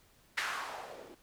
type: noise with low-pass filter sweep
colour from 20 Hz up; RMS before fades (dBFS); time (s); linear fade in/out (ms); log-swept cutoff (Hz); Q
violet; -40; 0.37-1.15; 10; 1800 to 350; 2.3
effects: pink hiss -65 dBFS RMS until 1.22 s